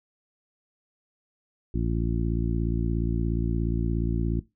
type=harmonic tone; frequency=57 Hz; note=A#1; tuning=38 cents flat; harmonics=1 / 2 / 3 / 4 / 5 / 6; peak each=-27 / -30 / -32 / -33 / -34 / -35 dBFS; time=1.74-4.4 s; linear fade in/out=5 ms; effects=noise-tail reverb RT60 0.2 s tail -17 dB re dry